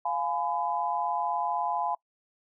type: chord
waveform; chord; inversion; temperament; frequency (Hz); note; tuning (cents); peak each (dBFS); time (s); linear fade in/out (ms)
sine; F diminished; none; just; 698.5 / 838.1 / 1005.8; F5 / Ab5 / Cb6; 0 / +16 / +31; -32 / -30 / -31; 0.05-1.95; 5
effects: noise-tail reverb RT60 0.1 s tail -24 dB re dry